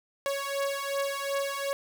sawtooth beating tone pair, 554.4 / 557.1 Hz, C#5 / C#5, 0 / +9 cents, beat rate 2.7 Hz, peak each -28 dBFS, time 0.26-1.73 s, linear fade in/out 0 ms, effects none

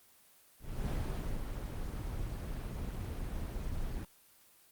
brown noise with ADSR envelope, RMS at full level -33 dBFS, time 0.59-4.05 s, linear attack 300 ms, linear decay 540 ms, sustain -5 dB, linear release 3 ms, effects white hiss -63 dBFS RMS until 4.71 s + Opus 24 kbps

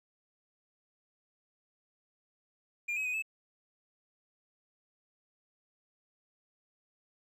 triangle tone with pitch steps, 2404 / 2548 / 2493 / 2607 Hz, D7 / D#7 / D#7 / E7, +40 / +41 / +3 / -20 cents, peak -30 dBFS, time 2.88-3.224 s, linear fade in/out 10 ms, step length 86 ms, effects none

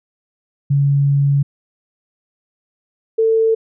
sine tone pair in turn, 140.8 / 447 Hz, C#3 / A4, +27 / +27 cents, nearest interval octave + minor sixth, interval 2000 cents, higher second, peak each -11 dBFS, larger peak neither, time 0.7-1.43 / 3.18-3.55 s, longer first, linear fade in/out 10 ms, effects none

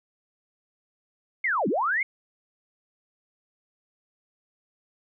sine linear two-way sweep, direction down then up, 2217 to 170 to 2217 Hz, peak -22 dBFS, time 1.44-2.03 s, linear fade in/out 5 ms, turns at 1.68 s, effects none

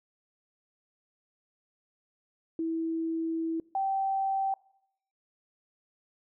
sine tone pair in turn, 326.5 / 776.6 Hz, E4 / G5, -17 / -16 cents, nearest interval octave + minor third, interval 1501 cents, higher second, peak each -28 / -26 dBFS, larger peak second, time 2.59-3.6 / 3.75-4.54 s, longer first, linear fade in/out 2 ms, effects noise-tail reverb RT60 0.8 s tail -24 dB re dry

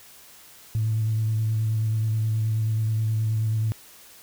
sine tone with vibrato, 110 Hz, A2, in tune, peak -20 dBFS, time 0.75-3.72 s, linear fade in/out 0 ms, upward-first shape square, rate 9.4 Hz, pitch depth 17 cents each way, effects tanh soft clip ceiling -16 dBFS + white hiss -49 dBFS RMS until 4.22 s

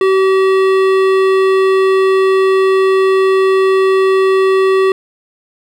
triangle tone with hard clipping, 382.2 Hz, G4, 44 cents flat, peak -10 dBFS, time 0.01-4.92 s, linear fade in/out 2 ms, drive 18 dB, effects none

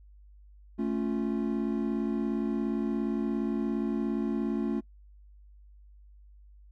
triangle chord, A augmented, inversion none, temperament equal, 220 / 277.2 / 349.2 Hz, A3 / C#4 / E#4, 0 / 0 / 0 cents, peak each -28 / -30 / -32 dBFS, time 0.78-4.81 s, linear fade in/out 20 ms, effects noise-tail reverb RT60 0.1 s tail -24 dB re dry + added 50 Hz sine -51 dBFS peak until 6.71 s

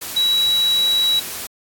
sine tone in noise, 3900 Hz, B7, 23 cents flat, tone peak -14 dBFS, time 0.16-1.2 s, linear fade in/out 10 ms, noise white, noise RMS -29 dBFS, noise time 0.01-1.47 s, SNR +12 dB, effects AAC 64 kbps

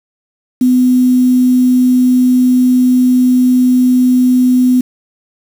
sine tone with quantisation, 251.8 Hz, B3, 34 cents sharp, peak -6 dBFS, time 0.61-4.81 s, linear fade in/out 5 ms, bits 5, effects none

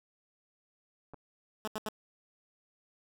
clicks, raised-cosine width 1 ms, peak -34 dBFS, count 2, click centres 1.136 / 1.143 s
10% pulse tone bursts, 215.4 Hz, A3, 37 cents flat, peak -26 dBFS, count 3, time 1.65-1.887 s, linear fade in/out 0 ms, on 25 ms, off 81 ms
effects none

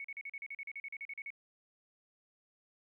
sine tone bursts, 2217 Hz, C#7, in tune, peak -40 dBFS, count 16, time 0-1.304 s, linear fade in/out 2 ms, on 44 ms, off 40 ms, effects 13-bit

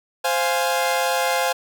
sawtooth chord, F minor, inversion second, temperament equal, 523.3 / 698.5 / 830.6 Hz, C5 / F5 / Ab5, 0 / 0 / 0 cents, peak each -19 / -20 / -20 dBFS, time 0.24-1.53 s, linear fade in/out 10 ms, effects none

